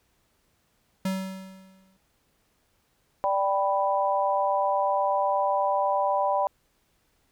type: tone with exponential decay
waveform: square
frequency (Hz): 190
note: F#3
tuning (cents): +46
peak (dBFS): -24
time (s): 1.05-1.97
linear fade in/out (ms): 5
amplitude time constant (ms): 200
type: chord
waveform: sine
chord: G major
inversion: second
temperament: equal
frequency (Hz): 587.3 / 784 / 987.8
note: D5 / G5 / B5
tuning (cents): 0 / 0 / 0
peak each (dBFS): -26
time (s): 3.24-6.47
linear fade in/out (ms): 0
effects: pink hiss -69 dBFS RMS until 7.31 s